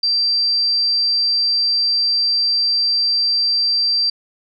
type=tone; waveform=sine; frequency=4700 Hz; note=D8; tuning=1 cent sharp; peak=-14 dBFS; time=0.03-4.1 s; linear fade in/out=5 ms; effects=none